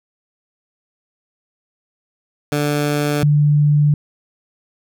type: tone pair in turn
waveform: 15% pulse / sine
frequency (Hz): 146.83 / 147.51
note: D3 / D3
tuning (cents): 0 / +8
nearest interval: unison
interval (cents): 8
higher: second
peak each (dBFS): -10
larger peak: neither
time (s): 2.52-3.23 / 3.23-3.94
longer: neither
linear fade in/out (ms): 2
effects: none